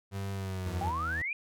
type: tone with pitch glide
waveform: 35% pulse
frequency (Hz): 98.1 to 91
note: G2 to F#2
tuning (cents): +2 to -28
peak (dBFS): -32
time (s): 0.11-0.93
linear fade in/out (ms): 50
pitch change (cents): -130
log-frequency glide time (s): 0.33-0.72
type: tone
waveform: 40% pulse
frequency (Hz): 81.7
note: E2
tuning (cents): -15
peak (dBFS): -35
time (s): 0.66-1.22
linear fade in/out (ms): 5
type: exponential sweep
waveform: sine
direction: up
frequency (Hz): 764 to 2489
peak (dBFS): -31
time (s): 0.81-1.33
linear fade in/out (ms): 2
effects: none